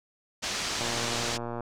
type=low-pass noise; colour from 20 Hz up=white; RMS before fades=-32 dBFS; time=0.42-1.38 s; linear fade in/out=20 ms; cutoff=6600 Hz; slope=24 dB/octave
type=click train; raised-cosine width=1 ms; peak=-21 dBFS; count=95; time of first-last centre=0.81-1.607 s; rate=118 Hz
effects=none